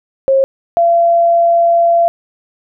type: tone pair in turn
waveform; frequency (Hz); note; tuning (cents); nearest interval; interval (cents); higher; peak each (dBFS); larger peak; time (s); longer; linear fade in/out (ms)
sine; 538 / 681.2; C5 / F5; +48 / -43; major third; 409; second; -7; neither; 0.28-0.44 / 0.77-2.08; second; 0
effects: none